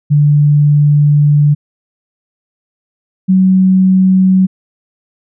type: tone pair in turn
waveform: sine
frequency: 146.83 / 187.64 Hz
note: D3 / F#3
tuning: 0 / +25 cents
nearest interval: major third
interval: 425 cents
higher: second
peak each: -5 dBFS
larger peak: neither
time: 0.1-1.55 / 3.28-4.47 s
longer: first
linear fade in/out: 20 ms
effects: none

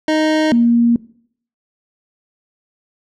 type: tone pair in turn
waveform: 25% pulse / sine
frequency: 311.1 / 235.5 Hz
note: D#4 / A#3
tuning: 0 / +18 cents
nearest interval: perfect fourth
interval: 482 cents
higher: first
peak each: -9 dBFS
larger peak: neither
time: 0.08-0.52 / 0.52-0.96 s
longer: neither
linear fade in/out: 2 ms
effects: noise-tail reverb RT60 0.6 s tail -20 dB re dry + low-pass 5000 Hz 12 dB/octave

